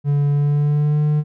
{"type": "tone with pitch glide", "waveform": "triangle", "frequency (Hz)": [143.7, 150.06], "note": ["D3", "D3"], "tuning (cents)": [-37, 38], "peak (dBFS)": -12, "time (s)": [0.04, 1.24], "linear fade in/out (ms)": 50, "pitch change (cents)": 75, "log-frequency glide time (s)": [0.3, 1.02], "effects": []}